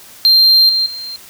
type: tone with level steps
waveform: sine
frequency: 4172 Hz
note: C8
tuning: 6 cents flat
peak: -3 / -11 / -24 dBFS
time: 0.25-1.16 s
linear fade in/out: 0 ms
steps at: 0.69 / 0.86 s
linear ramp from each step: 2 ms
effects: tanh soft clip ceiling -5 dBFS + white hiss -39 dBFS RMS until 1.29 s